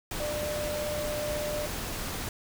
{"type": "tone in noise", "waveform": "sine", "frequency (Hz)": 597, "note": "D5", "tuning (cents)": 28, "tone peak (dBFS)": -31, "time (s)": [0.2, 1.66], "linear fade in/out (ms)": 2, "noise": "pink", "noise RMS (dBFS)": -35, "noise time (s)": [0.11, 2.29], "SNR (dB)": 1, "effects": []}